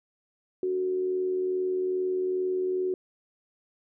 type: tone with amplitude modulation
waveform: sine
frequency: 370 Hz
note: F#4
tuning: in tune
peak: -23 dBFS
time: 0.63-2.94 s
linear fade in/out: 2 ms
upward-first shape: sine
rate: 82.4 Hz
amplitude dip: 40%
effects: none